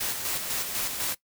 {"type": "noise with tremolo", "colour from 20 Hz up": "white", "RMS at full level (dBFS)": -29, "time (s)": [0, 1.15], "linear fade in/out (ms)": 10, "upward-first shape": "square", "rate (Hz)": 4, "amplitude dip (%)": 40, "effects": ["noise-tail reverb RT60 0.1 s tail -19 dB re dry"]}